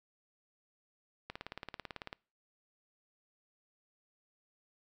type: click train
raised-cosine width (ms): 0.3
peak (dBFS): -25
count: 16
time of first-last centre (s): 1.3-2.129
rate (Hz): 18.1
effects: noise-tail reverb RT60 0.4 s tail -26 dB re dry